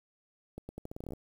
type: accelerating click train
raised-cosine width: 2 ms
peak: -28 dBFS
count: 13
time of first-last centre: 0.58-1.135 s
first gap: 110 ms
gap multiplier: 0.82
effects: 9-bit